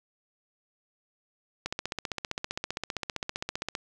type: click train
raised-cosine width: 0.2 ms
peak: -14 dBFS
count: 33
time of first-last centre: 1.66-3.752 s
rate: 15.3 Hz
effects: none